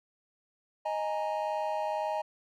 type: chord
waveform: triangle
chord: D# suspended fourth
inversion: none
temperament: equal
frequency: 622.3 / 830.6 / 932.3 Hz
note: D#5 / G#5 / A#5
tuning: 0 / 0 / 0 cents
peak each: -31 / -32 / -34 dBFS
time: 0.85-2.22 s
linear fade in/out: 10 ms
effects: none